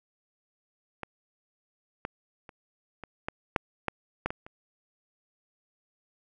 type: clicks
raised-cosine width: 0.5 ms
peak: -20 / -17 / -30 / -25 / -16 / -8 / -12 / -13 / -18 / -29 dBFS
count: 10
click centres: 1.033 / 2.051 / 2.492 / 3.037 / 3.285 / 3.562 / 3.883 / 4.26 / 4.305 / 4.465 s
effects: none